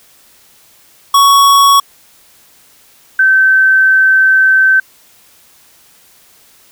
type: tone pair in turn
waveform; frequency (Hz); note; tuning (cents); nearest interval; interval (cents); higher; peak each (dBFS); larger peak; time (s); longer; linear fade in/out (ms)
square / sine; 1116 / 1542.7; C#6 / G6; +11 / -28; tritone; 561; second; -5; neither; 1.14-1.8 / 3.19-4.8; second; 5
effects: white hiss -46 dBFS RMS until 6.71 s